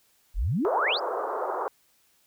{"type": "exponential sweep", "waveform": "sine", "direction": "up", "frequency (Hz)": [33.4, 5274], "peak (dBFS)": -23, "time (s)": [0.34, 1], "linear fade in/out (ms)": 50}
{"type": "band-pass noise", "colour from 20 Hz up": "pink", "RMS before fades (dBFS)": -30, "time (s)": [0.65, 1.68], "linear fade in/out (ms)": 0, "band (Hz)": [400, 1300], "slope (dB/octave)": 48}
{"effects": ["white hiss -65 dBFS RMS until 2.26 s"]}